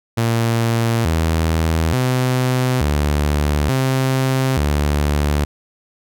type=tone with pitch steps; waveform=sawtooth; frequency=115.5 / 81 / 127.5 / 73.7 / 131.8 / 73.4 Hz; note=A#2 / E2 / C3 / D2 / C3 / D2; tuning=-16 / -30 / -44 / +7 / +13 / 0 cents; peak=-11 dBFS; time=0.17-5.45 s; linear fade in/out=10 ms; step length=880 ms; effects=none